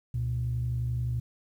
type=tone pair together; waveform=sine; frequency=68 / 119.6 Hz; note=C#2 / A#2; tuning=-33 / +45 cents; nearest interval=minor seventh; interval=978 cents; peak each=-33 / -27 dBFS; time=0.14-1.2 s; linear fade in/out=5 ms; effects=tanh soft clip ceiling -21 dBFS + 10-bit